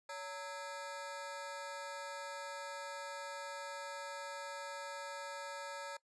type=ring-modulated tone; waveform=25% pulse; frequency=740 Hz; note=F#5; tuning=in tune; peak=-36 dBFS; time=0.09-5.97 s; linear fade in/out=5 ms; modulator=176 Hz; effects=noise-tail reverb RT60 0.1 s tail -20 dB re dry + resampled to 22050 Hz